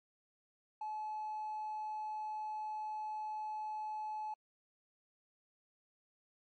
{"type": "tone", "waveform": "triangle", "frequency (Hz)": 858, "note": "A5", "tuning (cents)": -44, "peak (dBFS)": -35, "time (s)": [0.81, 4.34], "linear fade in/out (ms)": 5, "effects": ["tanh soft clip ceiling -35 dBFS", "MP3 32 kbps"]}